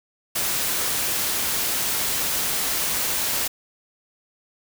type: noise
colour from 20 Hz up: white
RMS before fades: -24 dBFS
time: 0.35-3.48 s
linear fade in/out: 10 ms
effects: none